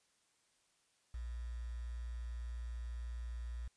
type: tone with quantisation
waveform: sine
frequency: 59.1 Hz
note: A#1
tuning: 24 cents sharp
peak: -40 dBFS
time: 1.14-3.68 s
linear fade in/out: 5 ms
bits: 10
effects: white hiss -75 dBFS RMS until 3.76 s + resampled to 22050 Hz